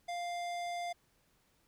sine tone with hard clipping, 698.5 Hz, F5, in tune, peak -38 dBFS, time 0.08-0.93 s, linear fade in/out 10 ms, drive 17 dB, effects pink hiss -72 dBFS RMS until 1.67 s

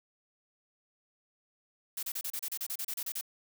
blue noise bursts, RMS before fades -36 dBFS, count 14, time 1.97-3.212 s, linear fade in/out 5 ms, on 59 ms, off 32 ms, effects none

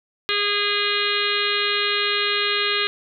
harmonic tone, 410.3 Hz, G#4, 21 cents flat, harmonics 1 / 3 / 4 / 5 / 6 / 7 / 8 / 9 / 10, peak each -28 / -28 / -28 / -28 / -28 / -28 / -28 / -28 / -28 dBFS, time 0.29-2.87 s, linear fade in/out 0 ms, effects none

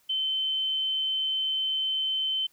sine tone, 3076 Hz, G7, 33 cents flat, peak -25 dBFS, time 0.09-2.47 s, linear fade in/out 10 ms, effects white hiss -65 dBFS RMS until 2.52 s

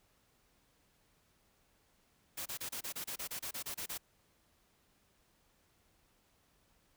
white noise bursts, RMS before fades -41 dBFS, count 14, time 2.37-3.979 s, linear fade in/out 10 ms, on 88 ms, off 29 ms, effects pink hiss -72 dBFS RMS until 6.96 s

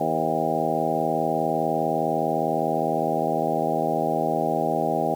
harmonic tone with a mistuned harmonic, 79.8 Hz, D#2, 44 cents sharp, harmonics 2 / 3 / 4 / 5 / 6 / 7 / 8 / 9 / 10, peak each -32 / -31 / -31 / -31 / -32 / -31 / -28 / -29 / -27 dBFS, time 0-5.15 s, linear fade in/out 5 ms, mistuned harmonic 7, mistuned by -47 cents, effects 8-bit

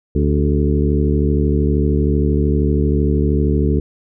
harmonic tone with a mistuned harmonic, 72.9 Hz, D2, 12 cents flat, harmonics 1 / 2 / 3 / 4 / 5 / 6, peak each -16 / -19 / -21 / -22 / -23 / -24 dBFS, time 0.15-3.8 s, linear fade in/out 5 ms, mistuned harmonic 5, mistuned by +49 cents, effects none

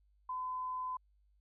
sine tone, 1016 Hz, B5, 49 cents sharp, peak -36 dBFS, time 0.29-0.97 s, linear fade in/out 5 ms, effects added 50 Hz sine -67 dBFS peak until 1.4 s

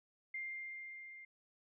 sine tone with level ramp, 2105 Hz, C7, 10 cents sharp, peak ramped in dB -39 to -51 dBFS, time 0.34-1.25 s, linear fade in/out 5 ms, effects none

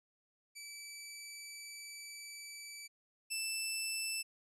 15% pulse tone pair in turn, 2309 / 2650 Hz, D7 / E7, -30 / +9 cents, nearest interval major second, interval 239 cents, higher second, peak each -40 / -29 dBFS, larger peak second, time 0.55-2.88 / 3.3-4.23 s, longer first, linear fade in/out 20 ms, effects resampled to 32000 Hz

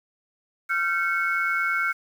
sine tone cluster, 1377 / 1546 / 2202 Hz, F6 / G6 / C#7, -25 / -24 / -12 cents, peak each -25 / -26 / -26 dBFS, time 0.69-1.93 s, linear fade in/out 20 ms, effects tanh soft clip ceiling -12 dBFS + 8-bit

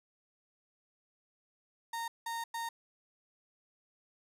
35% pulse tone bursts at uneven times, 923 Hz, A#5, 17 cents flat, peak -34 dBFS, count 3, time 1.93-2.08 / 2.26-2.44 / 2.54-2.69 s, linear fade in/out 5 ms, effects resampled to 32000 Hz + 11-bit

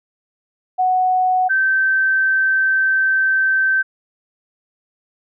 sine tone pair in turn, 740 / 1550 Hz, F#5 / G6, 0 / -20 cents, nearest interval octave + minor second, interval 1280 cents, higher second, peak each -13 dBFS, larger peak neither, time 0.78-1.49 / 1.49-3.83 s, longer second, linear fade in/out 20 ms, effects none

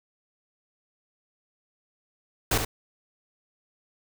pink noise with echo, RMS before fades -23 dBFS, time 2.51-2.58 s, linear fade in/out 5 ms, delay 70 ms, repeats 1, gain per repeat -6 dB, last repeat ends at 2.65 s, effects none

